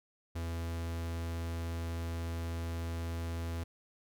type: tone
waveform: 45% pulse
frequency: 83.6 Hz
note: E2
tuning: 25 cents sharp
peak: -35 dBFS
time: 0.35-3.64 s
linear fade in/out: 10 ms
effects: none